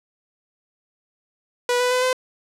sawtooth tone with pitch steps, 489.5 / 496.6 / 503.8 / 511.2 Hz, B4 / B4 / B4 / C5, -15 / +9 / +34 / -40 cents, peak -14 dBFS, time 1.69-2.13 s, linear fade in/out 2 ms, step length 110 ms, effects low-pass 10000 Hz 12 dB/octave

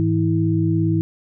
sine tone cluster, 104.1 / 161.6 / 324.2 Hz, G#2 / E3 / E4, +5 / -34 / -29 cents, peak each -20 dBFS, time 0-1.01 s, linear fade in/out 0 ms, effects none

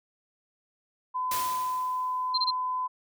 sine tone, 1012 Hz, B5, 42 cents sharp, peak -27 dBFS, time 1.14-2.88 s, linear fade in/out 20 ms
white noise with exponential decay, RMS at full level -31 dBFS, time 1.31-2.33 s, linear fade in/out 5 ms, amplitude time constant 220 ms
sine tone bursts, 4147 Hz, C8, 16 cents flat, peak -23 dBFS, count 3, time 2.34-2.509 s, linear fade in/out 10 ms, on 41 ms, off 23 ms
effects none

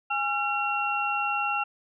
sine tone cluster, 821 / 1360 / 2740 Hz, G#5 / F6 / F7, -20 / -46 / -34 cents, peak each -29 dBFS, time 0.1-1.64 s, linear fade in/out 10 ms, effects none

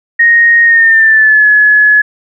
sine tone with pitch glide, 1865 to 1700.4 Hz, A#6 to G#6, 0 to +40 cents, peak -3 dBFS, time 0.19-2.02 s, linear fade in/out 10 ms, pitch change -160 cents, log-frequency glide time 0.64-1.47 s, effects none

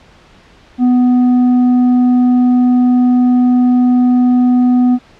sine tone with tanh clipping, 248.3 Hz, B3, 9 cents sharp, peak -8 dBFS, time 0.78-4.99 s, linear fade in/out 50 ms, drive 5 dB, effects pink hiss -44 dBFS RMS until 5.19 s + low-pass 4000 Hz 12 dB/octave

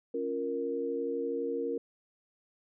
sine chord, Bb minor, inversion first, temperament equal, 277.2 / 349.2 / 466.2 Hz, Db4 / F4 / Bb4, 0 / 0 / 0 cents, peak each -37 / -38 / -32 dBFS, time 0.14-1.78 s, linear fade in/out 5 ms, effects none

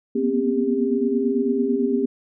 sine tone cluster, 237.4 / 246.3 / 266.9 / 400.9 Hz, A#3 / B3 / C4 / G4, +32 / -5 / +35 / +39 cents, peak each -26 / -24 / -24 / -22 dBFS, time 0.15-2.06 s, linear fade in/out 10 ms, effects none

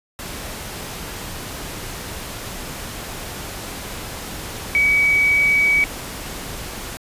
sine tone in noise, 2271 Hz, C#7, 41 cents sharp, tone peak -13 dBFS, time 4.75-5.84 s, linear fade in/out 0 ms, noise pink, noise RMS -31 dBFS, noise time 0.19-6.97 s, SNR +15 dB, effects resampled to 32000 Hz

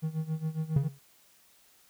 triangle tone with tremolo, 158 Hz, D#3, 27 cents sharp, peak -25 dBFS, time 0.02-0.89 s, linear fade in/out 20 ms, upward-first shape sine, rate 7.3 Hz, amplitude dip 85%
triangle tone with exponential decay, 138.59 Hz, C#3, in tune, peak -17 dBFS, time 0.76-0.99 s, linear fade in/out 5 ms, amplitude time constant 50 ms
effects white hiss -62 dBFS RMS until 1.89 s

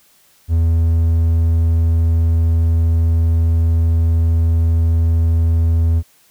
triangle tone, 82.41 Hz, E2, in tune, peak -9 dBFS, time 0.48-6.03 s, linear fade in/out 50 ms, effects white hiss -53 dBFS RMS until 6.3 s

